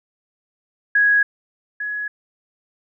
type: tone pair in turn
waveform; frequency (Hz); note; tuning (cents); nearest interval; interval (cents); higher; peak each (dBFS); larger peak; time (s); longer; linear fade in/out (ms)
sine; 1661.2 / 1681.5; G#6 / G#6; 0 / +21; unison; 21; second; -12 / -23; first; 0.95-1.23 / 1.8-2.08; neither; 5
effects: none